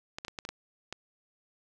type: clicks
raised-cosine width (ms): 0.2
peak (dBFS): -20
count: 7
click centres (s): 0.185 / 0.249 / 0.282 / 0.388 / 0.451 / 0.49 / 0.926
effects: none